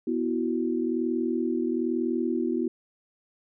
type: chord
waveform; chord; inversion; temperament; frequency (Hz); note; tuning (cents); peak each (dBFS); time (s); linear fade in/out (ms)
sine; B suspended fourth; none; just; 246.9 / 329.3 / 370.4; B3 / E4 / F#4; 0 / -2 / +2; -28 / -28 / -30; 0.07-2.68; 5
effects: none